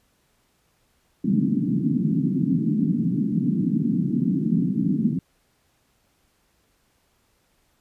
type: band-pass noise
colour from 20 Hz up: pink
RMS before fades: -22 dBFS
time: 1.24-5.19 s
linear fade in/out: 5 ms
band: 150 to 290 Hz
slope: 48 dB/octave
effects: pink hiss -66 dBFS RMS until 7.8 s + resampled to 32000 Hz